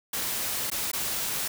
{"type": "noise with dropouts", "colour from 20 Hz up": "white", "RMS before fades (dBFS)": -30, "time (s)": [0.13, 1.48], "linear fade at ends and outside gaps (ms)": 5, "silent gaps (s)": [[0.702, 0.715], [0.916, 0.932]], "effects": []}